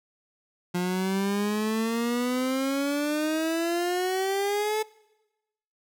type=exponential sweep; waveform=30% pulse; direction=up; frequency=176.5 to 436.7 Hz; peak=-22 dBFS; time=0.74-4.83 s; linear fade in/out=10 ms; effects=noise-tail reverb RT60 1.0 s tail -22 dB re dry